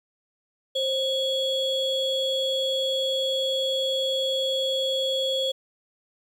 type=ring-modulated tone; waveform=triangle; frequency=1940 Hz; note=B6; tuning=31 cents flat; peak=-18 dBFS; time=0.75-5.52 s; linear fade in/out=10 ms; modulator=1410 Hz; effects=9-bit